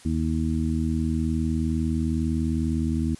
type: harmonic tone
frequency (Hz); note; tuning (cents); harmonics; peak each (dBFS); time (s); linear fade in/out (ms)
79.8; D#2; +44; 1 / 2 / 3 / 4; -26 / -29 / -26 / -31; 0.05-3.15; 5
effects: white hiss -50 dBFS RMS until 3.19 s + resampled to 24000 Hz